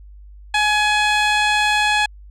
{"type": "tone with low-pass filter", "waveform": "15% pulse", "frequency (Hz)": 842, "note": "G#5", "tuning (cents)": 24, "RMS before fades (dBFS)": -17, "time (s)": [0.54, 2.06], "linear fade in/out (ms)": 5, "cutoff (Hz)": 6200, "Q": 0.85, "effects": ["added 50 Hz sine -38 dBFS peak until 2.3 s"]}